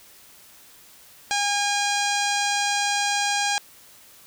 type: harmonic tone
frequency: 813 Hz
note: G#5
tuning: 37 cents flat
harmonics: 1 / 2 / 3 / 4 / 5 / 6 / 7 / 8 / 9 / 10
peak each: -25 / -28 / -30 / -31 / -32 / -33 / -33 / -34 / -35 / -35 dBFS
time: 1.31-3.58 s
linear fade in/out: 0 ms
effects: white hiss -50 dBFS RMS until 4.26 s